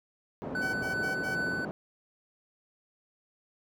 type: band-pass noise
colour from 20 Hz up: pink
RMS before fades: -37 dBFS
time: 0.42-1.71 s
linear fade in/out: 0 ms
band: 170 to 630 Hz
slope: 12 dB/octave
type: tone with tremolo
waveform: triangle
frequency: 1500 Hz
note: F#6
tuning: 23 cents sharp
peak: -27 dBFS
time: 0.55-1.65 s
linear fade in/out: 2 ms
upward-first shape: triangle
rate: 2.6 Hz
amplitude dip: 35%
type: tone bursts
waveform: 20% pulse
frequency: 760 Hz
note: F#5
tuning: 46 cents sharp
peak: -34 dBFS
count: 4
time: 0.61-1.358 s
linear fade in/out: 20 ms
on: 130 ms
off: 76 ms
effects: none